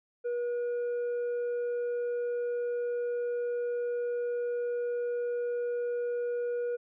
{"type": "tone with tanh clipping", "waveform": "triangle", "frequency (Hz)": 481.7, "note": "B4", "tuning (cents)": -43, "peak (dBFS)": -30, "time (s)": [0.24, 6.77], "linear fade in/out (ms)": 20, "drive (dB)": 8, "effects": []}